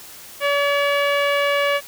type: tone with low-pass filter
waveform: sawtooth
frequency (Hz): 570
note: C#5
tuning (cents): +48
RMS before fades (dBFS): -19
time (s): 0.4-1.81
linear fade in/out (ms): 50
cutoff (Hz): 2600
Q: 2.2
effects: white hiss -40 dBFS RMS until 1.87 s